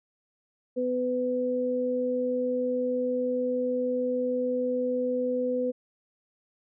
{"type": "tone pair together", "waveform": "sine", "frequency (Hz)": [250.5, 501], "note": ["B3", "B4"], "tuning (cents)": [25, 25], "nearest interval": "octave", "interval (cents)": 1200, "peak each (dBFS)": [-30, -26], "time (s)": [0.76, 5.72], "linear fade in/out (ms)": 20, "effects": []}